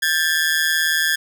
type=ring-modulated tone; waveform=sawtooth; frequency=1674 Hz; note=G#6; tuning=13 cents sharp; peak=-10 dBFS; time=0.02-1.16 s; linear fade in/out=10 ms; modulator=79.1 Hz; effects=none